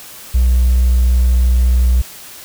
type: tone with hard clipping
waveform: triangle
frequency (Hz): 61.74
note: B1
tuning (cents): 0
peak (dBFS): -8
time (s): 0.34-2.02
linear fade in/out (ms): 10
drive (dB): 2
effects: white hiss -35 dBFS RMS until 2.44 s